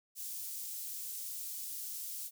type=high-pass noise; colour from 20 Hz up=white; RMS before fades=-42 dBFS; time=0.15-2.31 s; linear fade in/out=50 ms; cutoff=6300 Hz; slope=12 dB/octave; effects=none